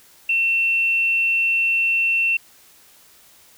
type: tone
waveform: sine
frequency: 2700 Hz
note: E7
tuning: 41 cents sharp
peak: -16 dBFS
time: 0.29-2.37 s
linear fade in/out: 5 ms
effects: white hiss -51 dBFS RMS until 3.57 s